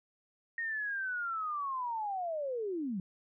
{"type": "linear sweep", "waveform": "sine", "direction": "down", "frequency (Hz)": [1864.7, 174.61], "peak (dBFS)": -33, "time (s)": [0.58, 3], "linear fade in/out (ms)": 2, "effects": []}